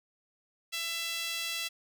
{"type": "tone with high-pass filter", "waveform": "sawtooth", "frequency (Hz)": 668, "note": "E5", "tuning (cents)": 23, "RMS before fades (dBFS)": -35, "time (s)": [0.72, 1.69], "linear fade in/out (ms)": 20, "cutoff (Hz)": 2900, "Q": 1.8, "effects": []}